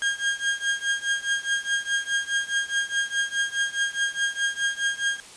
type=tone with tremolo; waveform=35% pulse; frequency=1618 Hz; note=G#6; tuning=46 cents flat; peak=-18 dBFS; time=0.02-5.2 s; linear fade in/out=0 ms; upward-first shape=triangle; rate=4.8 Hz; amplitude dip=95%; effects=white hiss -45 dBFS RMS until 5.36 s + resampled to 22050 Hz